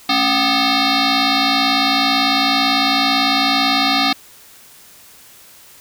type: tone with frequency modulation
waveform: sine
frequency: 1700 Hz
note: G#6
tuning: 40 cents sharp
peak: -11 dBFS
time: 0.09-4.13 s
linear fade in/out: 5 ms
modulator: 494 Hz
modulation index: 5.9
effects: tanh soft clip ceiling -10 dBFS + white hiss -44 dBFS RMS until 5.8 s